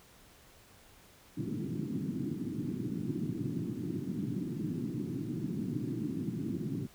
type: band-pass noise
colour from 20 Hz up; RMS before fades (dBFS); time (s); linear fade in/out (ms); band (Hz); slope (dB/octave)
white; -36; 1.37-6.87; 10; 110 to 330; 48
effects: pink hiss -59 dBFS RMS until 6.94 s